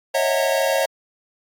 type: tone cluster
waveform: square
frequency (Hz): 547 / 620 / 654 / 738 / 917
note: C#5 / D#5 / E5 / F#5 / A#5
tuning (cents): -23 / -6 / -14 / -5 / -29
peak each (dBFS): -21 / -28 / -24 / -28 / -29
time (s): 0.14-0.86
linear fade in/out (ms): 10
effects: AAC 64 kbps